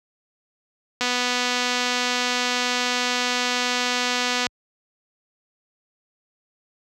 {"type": "click train", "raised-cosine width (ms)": 0.2, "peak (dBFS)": -6, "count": 855, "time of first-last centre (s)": [1.01, 4.467], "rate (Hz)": 247, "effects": ["high-pass 60 Hz 12 dB/octave"]}